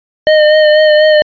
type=tone with vibrato; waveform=square; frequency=612 Hz; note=D#5; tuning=29 cents flat; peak=-5 dBFS; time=0.27-1.22 s; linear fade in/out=0 ms; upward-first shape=sine; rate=4.1 Hz; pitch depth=24 cents each way; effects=resampled to 11025 Hz